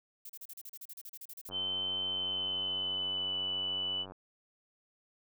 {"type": "noise bursts", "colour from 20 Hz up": "violet", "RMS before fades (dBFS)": -46, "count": 16, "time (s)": [0.25, 1.495], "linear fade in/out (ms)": 5, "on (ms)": 45, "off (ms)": 35}
{"type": "click train", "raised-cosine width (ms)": 1, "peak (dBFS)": -34, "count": 248, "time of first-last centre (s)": [1.49, 4.12], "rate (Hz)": 93.9}
{"type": "tone with pitch glide", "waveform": "sine", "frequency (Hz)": [3075, 2979], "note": ["G7", "F#7"], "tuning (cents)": [-34, 11], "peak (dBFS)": -32, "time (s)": [1.51, 4.06], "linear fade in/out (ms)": 50, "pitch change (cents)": -55, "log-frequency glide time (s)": [2.1, 3.36]}
{"effects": []}